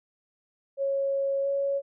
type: tone with pitch glide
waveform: sine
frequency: 550 to 556.1 Hz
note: C#5 to C#5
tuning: -14 to +5 cents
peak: -24 dBFS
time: 0.77-1.82 s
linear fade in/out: 50 ms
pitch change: +19 cents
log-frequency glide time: 1.42-1.47 s
effects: none